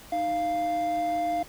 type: tone pair together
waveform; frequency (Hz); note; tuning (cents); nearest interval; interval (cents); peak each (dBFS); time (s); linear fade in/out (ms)
triangle; 310 / 695.9; D#4 / F5; -6 / -6; octave + major second; 1400; -32 / -23; 0.12-1.43; 5
effects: pink hiss -48 dBFS RMS until 1.48 s